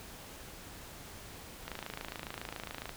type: click train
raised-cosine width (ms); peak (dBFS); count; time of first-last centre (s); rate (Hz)
0.3; -23; 34; 1.68-2.893; 27.2
effects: pink hiss -49 dBFS RMS until 2.96 s